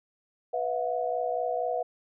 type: chord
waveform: sine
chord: B suspended fourth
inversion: none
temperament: equal with one note detuned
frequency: 493.9 / 659.3 / 723.5 Hz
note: B4 / E5 / F#5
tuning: 0 / 0 / -39 cents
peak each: -31 dBFS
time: 0.53-1.83 s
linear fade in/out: 10 ms
effects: none